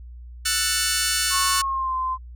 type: chord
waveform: 10% pulse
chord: F# minor seventh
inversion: third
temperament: just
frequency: 1332 / 1480 / 1776 / 2220 Hz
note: E6 / F#6 / A6 / C#7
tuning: +18 / 0 / +16 / +2 cents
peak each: -22 / -16 / -19 / -21 dBFS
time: 0.45-1.62 s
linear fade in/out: 10 ms
type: tone with pitch glide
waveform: sine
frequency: 1095 to 1035.9 Hz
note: C#6 to C6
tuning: -22 to -18 cents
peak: -22 dBFS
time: 1.3-2.18 s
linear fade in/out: 50 ms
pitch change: -96 cents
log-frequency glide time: 1.6-1.95 s
effects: added 60 Hz sine -37 dBFS peak until 2.35 s